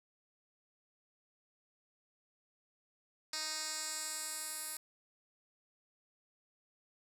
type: tone with band-pass filter sweep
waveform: 10% pulse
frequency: 311.1 Hz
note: D#4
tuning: in tune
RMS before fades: -41 dBFS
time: 3.33-4.77 s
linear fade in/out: 2 ms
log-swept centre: 5700 to 11000 Hz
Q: 1.9
effects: none